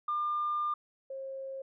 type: tone pair in turn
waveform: sine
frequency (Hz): 1200 / 536.7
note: D6 / C5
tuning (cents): +37 / +44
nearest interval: octave + major second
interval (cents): 1393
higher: first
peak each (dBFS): -28 / -37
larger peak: first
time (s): 0.08-0.74 / 1.1-1.62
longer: first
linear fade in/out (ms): 5
effects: tanh soft clip ceiling -24 dBFS